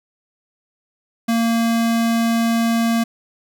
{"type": "tone", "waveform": "square", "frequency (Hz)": 230, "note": "A#3", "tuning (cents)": -23, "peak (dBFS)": -16, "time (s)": [1.28, 3.04], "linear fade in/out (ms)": 10, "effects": []}